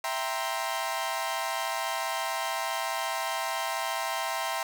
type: chord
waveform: sawtooth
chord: C dominant seventh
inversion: first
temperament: equal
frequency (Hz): 659.3 / 784 / 932.3 / 1046.5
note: E5 / G5 / Bb5 / C6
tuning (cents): 0 / 0 / 0 / 0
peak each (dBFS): -31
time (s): 0.04-4.63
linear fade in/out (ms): 2
effects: none